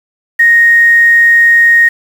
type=tone with quantisation; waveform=sine; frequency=1864.7 Hz; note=A#6; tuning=in tune; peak=-3 dBFS; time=0.39-1.89 s; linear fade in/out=10 ms; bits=5; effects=none